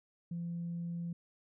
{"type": "tone", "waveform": "sine", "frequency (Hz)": 170.7, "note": "F3", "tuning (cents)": -39, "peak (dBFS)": -35, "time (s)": [0.31, 1.13], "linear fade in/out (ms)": 5, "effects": ["tanh soft clip ceiling -32 dBFS"]}